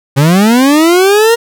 40% pulse linear sweep, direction up, 131.4 to 473.1 Hz, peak -4 dBFS, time 0.16-1.36 s, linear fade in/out 20 ms, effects none

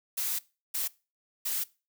blue noise bursts at uneven times, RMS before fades -31 dBFS, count 3, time 0.17-0.39 / 0.74-0.88 / 1.45-1.64 s, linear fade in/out 10 ms, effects noise-tail reverb RT60 0.3 s tail -21 dB re dry

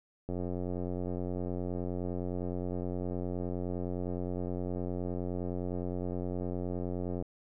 click train, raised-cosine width 2 ms, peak -23 dBFS, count 623, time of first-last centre 0.29-7.224 s, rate 89.7 Hz, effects none

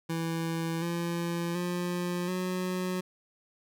25% pulse tone with pitch steps, 164.81 / 170.72 / 176.84 / 183.19 Hz, E3 / F3 / F3 / F#3, 0 / -39 / +22 / -17 cents, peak -26 dBFS, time 0.09-3.01 s, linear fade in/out 10 ms, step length 730 ms, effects none

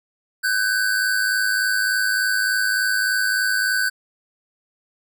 square tone pair together, 1511.6 / 1615 Hz, F#6 / G#6, +37 / -49 cents, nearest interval minor second, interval 114 cents, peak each -20 / -25 dBFS, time 0.43-3.9 s, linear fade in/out 20 ms, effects none

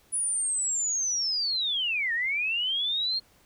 sine linear two-way sweep, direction down then up, 9956 to 1785 to 4278 Hz, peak -25 dBFS, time 0.12-3.2 s, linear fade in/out 20 ms, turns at 2.13 s, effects pink hiss -61 dBFS RMS until 3.45 s

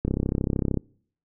click train, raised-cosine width 3 ms, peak -11 dBFS, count 25, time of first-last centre 0.05-0.773 s, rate 33.2 Hz, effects noise-tail reverb RT60 0.6 s tail -26 dB re dry

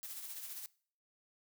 blue noise with tremolo, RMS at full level -44 dBFS, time 0.03-0.66 s, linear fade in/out 0 ms, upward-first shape sine, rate 15 Hz, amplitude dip 45%, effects noise-tail reverb RT60 0.5 s tail -22 dB re dry

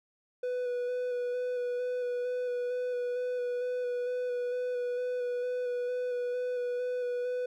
triangle tone with vibrato, 493.9 Hz, B4, in tune, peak -28 dBFS, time 0.43-7.46 s, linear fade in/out 5 ms, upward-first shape square, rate 2.2 Hz, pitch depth 13 cents each way, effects none

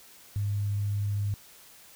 sine tone, 102 Hz, G#2, 31 cents flat, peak -26 dBFS, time 0.36-1.34 s, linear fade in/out 0 ms, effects white hiss -53 dBFS RMS until 1.95 s

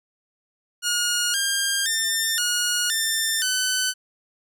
10% pulse tone with pitch steps, 1434 / 1605 / 1799 / 1442 / 1791 / 1511 Hz, F6 / G6 / A6 / F#6 / A6 / F#6, +45 / +40 / +38 / -45 / +30 / +36 cents, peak -12 dBFS, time 0.82-3.94 s, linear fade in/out 50 ms, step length 520 ms, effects none

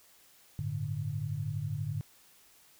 sine chord, G suspended second, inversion none, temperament just, 98 / 110.25 / 147 Hz, G2 / A2 / D3, 0 / +4 / +2 cents, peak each -39 / -36 / -35 dBFS, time 0.59-2.01 s, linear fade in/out 0 ms, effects white hiss -61 dBFS RMS until 2.79 s

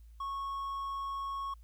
triangle tone, 1101 Hz, C#6, 12 cents flat, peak -33 dBFS, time 0.2-1.54 s, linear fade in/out 5 ms, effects added 56 Hz sine -51 dBFS peak until 1.63 s + white hiss -75 dBFS RMS until 1.63 s

